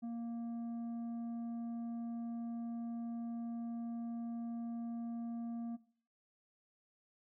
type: tone with tanh clipping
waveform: sine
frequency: 233.1 Hz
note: A#3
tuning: in tune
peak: -40 dBFS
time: 0.02-5.77 s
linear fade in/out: 20 ms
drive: 6 dB
effects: noise-tail reverb RT60 0.5 s tail -19 dB re dry